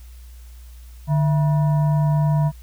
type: tone with frequency modulation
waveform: sine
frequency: 149.5 Hz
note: D3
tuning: 31 cents sharp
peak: -15 dBFS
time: 1.07-2.52 s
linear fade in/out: 50 ms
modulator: 814 Hz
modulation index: 0.36
effects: added 60 Hz sine -38 dBFS peak until 2.62 s + white hiss -54 dBFS RMS until 2.62 s